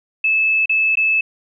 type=tone with dropouts; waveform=sine; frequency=2612 Hz; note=E7; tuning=17 cents flat; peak=-13 dBFS; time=0.24-1.21 s; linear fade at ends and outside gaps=5 ms; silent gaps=0.658-0.694 / 0.955-0.971 s; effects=none